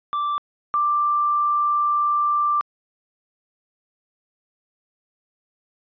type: tone pair in turn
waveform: triangle / sine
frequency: 1172 / 1179.5 Hz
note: D6 / D6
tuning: -4 / +7 cents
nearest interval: unison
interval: 11 cents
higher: second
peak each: -19 / -17 dBFS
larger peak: second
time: 0.13-0.38 / 0.74-2.61 s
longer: second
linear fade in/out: 0 ms
effects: resampled to 11025 Hz